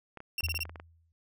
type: clicks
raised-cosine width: 0.5 ms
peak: -29 dBFS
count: 10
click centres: 0.173 / 0.204 / 0.405 / 0.486 / 0.544 / 0.591 / 0.654 / 0.695 / 0.758 / 0.799 s
type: tone bursts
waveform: 30% pulse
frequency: 2739 Hz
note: F7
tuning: 34 cents flat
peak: -28 dBFS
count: 5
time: 0.38-0.634 s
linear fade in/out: 2 ms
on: 30 ms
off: 26 ms
type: tone with exponential decay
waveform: sine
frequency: 82.6 Hz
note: E2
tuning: 4 cents sharp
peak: -30 dBFS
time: 0.43-1.12 s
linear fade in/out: 0 ms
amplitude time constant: 150 ms
effects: none